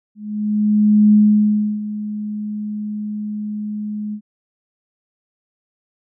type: tone with ADSR envelope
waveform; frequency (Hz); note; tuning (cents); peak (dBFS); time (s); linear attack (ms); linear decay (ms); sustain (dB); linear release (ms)
sine; 210.4; G#3; +23; -7; 0.15-4.21; 980; 670; -15; 75
effects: none